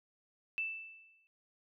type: tone with exponential decay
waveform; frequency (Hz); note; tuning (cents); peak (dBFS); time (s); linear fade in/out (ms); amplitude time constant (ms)
sine; 2648; E7; +7; -31; 0.58-1.27; 0; 150
effects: none